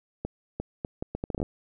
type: accelerating click train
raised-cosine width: 2 ms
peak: -17 dBFS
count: 12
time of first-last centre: 0.25-1.429 s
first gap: 350 ms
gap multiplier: 0.71
effects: none